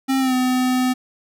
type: tone with pitch glide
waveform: square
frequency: 266.6 to 254 Hz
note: C4 to B3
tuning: +33 to +49 cents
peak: -17 dBFS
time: 0.08-0.94 s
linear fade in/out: 20 ms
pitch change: -84 cents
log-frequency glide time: 0.19-0.34 s
effects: none